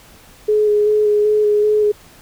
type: tone with vibrato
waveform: sine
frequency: 421 Hz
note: G#4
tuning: 24 cents sharp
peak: -11 dBFS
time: 0.48-1.92 s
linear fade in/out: 10 ms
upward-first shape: square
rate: 2.6 Hz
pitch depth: 14 cents each way
effects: pink hiss -45 dBFS RMS until 2.21 s